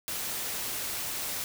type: noise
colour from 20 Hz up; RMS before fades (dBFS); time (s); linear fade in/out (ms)
white; -34; 0.08-1.44; 0
effects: none